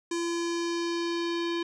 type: tone with low-pass filter sweep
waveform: square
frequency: 340.2 Hz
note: F4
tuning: 45 cents flat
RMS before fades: -30 dBFS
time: 0.11-1.63 s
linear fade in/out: 5 ms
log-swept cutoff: 7100 to 3700 Hz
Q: 2.3
effects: none